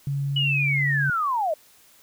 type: tone with pitch glide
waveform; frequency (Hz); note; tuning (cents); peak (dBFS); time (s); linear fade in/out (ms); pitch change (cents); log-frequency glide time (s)
sine; 140 to 140.97; C#3 to C#3; +18 to +29; -23; 0.07-1.1; 2; +11; 0.56-0.72
type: linear sweep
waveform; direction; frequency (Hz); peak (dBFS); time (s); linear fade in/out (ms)
sine; down; 2960 to 587.3; -21; 0.36-1.54; 5
effects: white hiss -55 dBFS RMS until 2.02 s